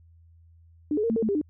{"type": "tone with pitch steps", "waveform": "sine", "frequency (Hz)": [299, 423, 461.2, 224.8, 453.2, 218.4, 400.5, 301.7], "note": ["D4", "G#4", "A#4", "A3", "A#4", "A3", "G4", "D4"], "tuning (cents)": [31, 32, -19, 37, -49, -13, 37, 47], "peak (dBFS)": -22, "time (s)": [0.91, 1.414], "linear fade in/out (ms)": 2, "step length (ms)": 63, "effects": ["added 83 Hz sine -52 dBFS peak until 1.49 s"]}